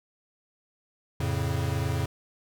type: chord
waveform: square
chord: F augmented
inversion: none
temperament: equal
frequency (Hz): 87.31 / 110 / 138.59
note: F2 / A2 / C#3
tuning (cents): 0 / 0 / 0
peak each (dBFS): -31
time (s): 1.2-2.06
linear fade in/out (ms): 5
effects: none